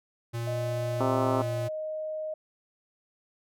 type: tone with pitch glide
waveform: square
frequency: 117.2 to 115.32 Hz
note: A#2 to A#2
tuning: +10 to -18 cents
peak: -31 dBFS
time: 0.33-1.69 s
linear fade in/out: 20 ms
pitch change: -28 cents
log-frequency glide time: 0.95-1.33 s
type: tone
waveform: sine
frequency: 622.3 Hz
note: D#5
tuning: in tune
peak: -31 dBFS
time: 0.47-2.34 s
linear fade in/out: 5 ms
type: harmonic tone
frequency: 131.9 Hz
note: C3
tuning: 14 cents sharp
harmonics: 2 / 3 / 4 / 5 / 6 / 7 / 8 / 9 / 10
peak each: -30 / -32 / -33 / -34 / -35 / -35 / -36 / -37 / -37 dBFS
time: 1-1.42 s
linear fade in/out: 5 ms
effects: none